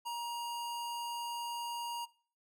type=tone; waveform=square; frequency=945 Hz; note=A#5; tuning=23 cents sharp; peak=-37 dBFS; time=0.05-2.06 s; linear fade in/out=20 ms; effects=noise-tail reverb RT60 0.4 s tail -19 dB re dry